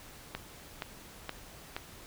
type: click train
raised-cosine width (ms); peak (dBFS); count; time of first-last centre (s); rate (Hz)
0.3; -19; 4; 0.35-1.765; 2.12
effects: pink hiss -51 dBFS RMS until 2.06 s

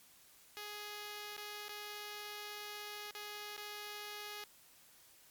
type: tone with dropouts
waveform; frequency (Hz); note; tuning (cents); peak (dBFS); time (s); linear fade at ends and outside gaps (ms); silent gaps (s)
5% pulse; 416.5; G#4; +5; -33; 0.57-4.44; 0; 1.367-1.378 / 1.683-1.693 / 3.11-3.15 / 3.565-3.578
effects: white hiss -63 dBFS RMS until 5.3 s + MP3 96 kbps

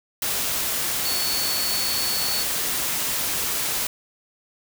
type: tone in noise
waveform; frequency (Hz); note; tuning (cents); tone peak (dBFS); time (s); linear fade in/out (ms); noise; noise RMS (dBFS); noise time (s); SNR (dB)
sine; 4435; C#8; 0; -26; 1.05-2.43; 2; white; -25; 0.22-3.87; -4
effects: none

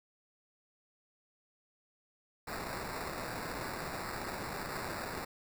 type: noise with sample-and-hold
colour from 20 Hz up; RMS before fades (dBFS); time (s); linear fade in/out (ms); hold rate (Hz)
white; -40; 2.47-5.25; 10; 3150
effects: none

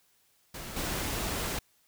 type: noise with level steps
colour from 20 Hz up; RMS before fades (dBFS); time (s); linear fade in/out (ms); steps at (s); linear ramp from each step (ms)
pink; -41 / -33; 0.54-1.59; 5; 0.76; 10
effects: white hiss -68 dBFS RMS until 1.87 s

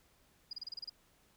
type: tone bursts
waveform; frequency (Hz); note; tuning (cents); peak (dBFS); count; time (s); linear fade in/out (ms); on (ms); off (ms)
sine; 4895; D#8; -29; -39; 8; 0.51-0.896; 5; 22; 30
effects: pink hiss -69 dBFS RMS until 1.36 s

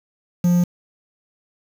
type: tone with quantisation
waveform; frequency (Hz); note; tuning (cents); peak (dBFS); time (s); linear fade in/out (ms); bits
triangle; 175.8; F3; +12; -11; 0.44-0.64; 5; 6
effects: none

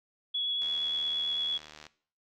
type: tone with vibrato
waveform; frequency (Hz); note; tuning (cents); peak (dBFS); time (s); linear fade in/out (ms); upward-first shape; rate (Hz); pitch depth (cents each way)
sine; 3371; G#7; +25; -28; 0.34-1.58; 10; triangle; 8.8; 10
type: click train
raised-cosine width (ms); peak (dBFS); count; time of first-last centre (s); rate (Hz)
0.2; -29; 96; 0.62-1.867; 76.2
effects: noise-tail reverb RT60 0.5 s tail -18 dB re dry

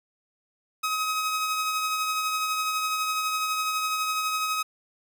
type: tone with tremolo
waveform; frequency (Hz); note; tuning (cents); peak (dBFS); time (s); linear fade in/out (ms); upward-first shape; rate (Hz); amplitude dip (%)
sawtooth; 1268; D#6; +32; -20; 0.83-4.63; 10; triangle; 12; 35
effects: none

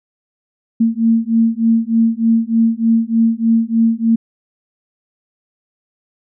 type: beating tone pair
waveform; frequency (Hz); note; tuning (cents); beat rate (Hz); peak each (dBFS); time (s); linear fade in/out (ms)
sine; 225.8 / 229.1; A3 / A#3; +45 / -30; 3.3; -14; 0.8-4.16; 10
effects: none

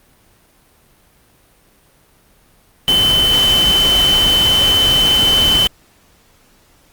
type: tone in noise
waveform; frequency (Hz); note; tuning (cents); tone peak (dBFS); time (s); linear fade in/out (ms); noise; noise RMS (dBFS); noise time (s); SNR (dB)
sine; 3051; G7; -48; -10; 2.88-5.67; 0; pink; -20; 2.88-5.67; +7
effects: pink hiss -52 dBFS RMS until 6.92 s + Opus 32 kbps

